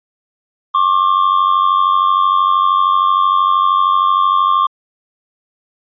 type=tone pair together; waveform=triangle; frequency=1078 / 1171 Hz; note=C#6 / D6; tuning=-49 / -5 cents; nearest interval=minor second; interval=144 cents; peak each=-11 dBFS; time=0.74-4.67 s; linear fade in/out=10 ms; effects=resampled to 11025 Hz